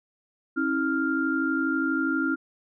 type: tone cluster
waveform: sine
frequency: 269.9 / 322.2 / 1397 Hz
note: C#4 / E4 / F6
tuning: -46 / -39 / 0 cents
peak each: -27 dBFS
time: 0.56-2.36 s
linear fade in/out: 20 ms
effects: none